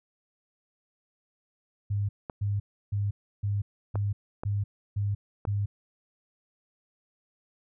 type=tone bursts; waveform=sine; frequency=101.6 Hz; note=G#2; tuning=38 cents flat; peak=-25 dBFS; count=8; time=1.9-5.66 s; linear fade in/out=10 ms; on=190 ms; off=320 ms
type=clicks; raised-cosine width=1 ms; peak=-20 dBFS; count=4; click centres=2.298 / 3.956 / 4.435 / 5.452 s
effects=none